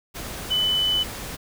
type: tone in noise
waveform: sine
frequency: 3000 Hz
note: F#7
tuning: 23 cents sharp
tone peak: -19 dBFS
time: 0.5-1.04 s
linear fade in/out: 20 ms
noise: pink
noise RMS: -34 dBFS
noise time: 0.14-1.37 s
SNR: +12 dB
effects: none